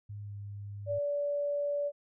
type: tone with pitch glide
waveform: sine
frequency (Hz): 103 to 101.46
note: G#2 to G#2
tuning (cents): -14 to -40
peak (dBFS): -39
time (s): 0.09-0.99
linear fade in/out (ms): 10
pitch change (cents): -26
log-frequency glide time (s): 0.22-0.34
type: tone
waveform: sine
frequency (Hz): 577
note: D5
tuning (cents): -31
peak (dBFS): -29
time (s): 0.86-1.92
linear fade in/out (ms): 50
effects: none